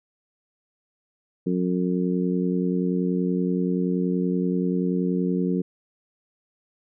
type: harmonic tone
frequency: 90.5 Hz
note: F#2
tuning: 38 cents flat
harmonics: 2 / 3 / 4 / 5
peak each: -23 / -27 / -29 / -31 dBFS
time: 1.46-5.62 s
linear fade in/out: 10 ms
effects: none